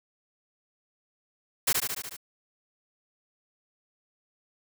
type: noise with echo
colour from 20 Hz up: white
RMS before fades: -23 dBFS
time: 1.67-1.73 s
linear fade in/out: 10 ms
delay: 73 ms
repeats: 6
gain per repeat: -3 dB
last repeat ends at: 2.168 s
effects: none